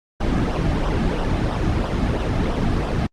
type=noise with flanger; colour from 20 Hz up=brown; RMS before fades=-20 dBFS; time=0.2-3.07 s; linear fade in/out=10 ms; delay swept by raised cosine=0.44 to 2.14 ms; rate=3 Hz; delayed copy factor=-0.6; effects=low-pass 5000 Hz 12 dB/octave + Opus 32 kbps